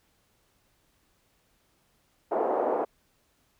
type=band-pass noise; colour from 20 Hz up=white; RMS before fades=-27 dBFS; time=2.31-2.85 s; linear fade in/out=10 ms; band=340 to 780 Hz; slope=24 dB/octave; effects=pink hiss -69 dBFS RMS until 3.59 s